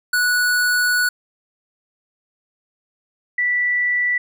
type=tone pair in turn; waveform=square / sine; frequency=1472 / 1964.9 Hz; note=F#6 / B6; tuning=-9 / -9 cents; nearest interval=perfect fourth; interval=500 cents; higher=second; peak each=-16 dBFS; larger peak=neither; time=0.13-1.09 / 3.38-4.18 s; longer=first; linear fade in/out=5 ms; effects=none